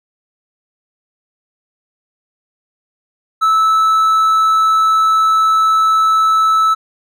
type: tone with hard clipping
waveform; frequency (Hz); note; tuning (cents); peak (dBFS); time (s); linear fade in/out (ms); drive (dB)
triangle; 1308; E6; -14; -10; 3.41-6.75; 20; 6
effects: none